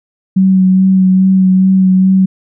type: tone with vibrato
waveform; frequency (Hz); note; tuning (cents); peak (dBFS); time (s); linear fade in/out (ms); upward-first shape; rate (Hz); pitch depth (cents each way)
sine; 188.3; F#3; +31; -5; 0.36-2.26; 10; sine; 2.4; 18
effects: none